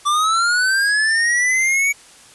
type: linear sweep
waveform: square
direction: up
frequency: 1159 to 2265 Hz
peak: -15 dBFS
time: 0.05-1.93 s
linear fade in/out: 20 ms
effects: white hiss -45 dBFS RMS until 2.34 s + resampled to 24000 Hz